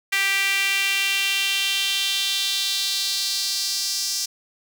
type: tone with high-pass filter sweep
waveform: sawtooth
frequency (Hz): 392.3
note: G4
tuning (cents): +1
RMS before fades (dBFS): -23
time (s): 0.12-4.26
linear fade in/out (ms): 10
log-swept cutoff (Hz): 2100 to 5400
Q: 3.2
effects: none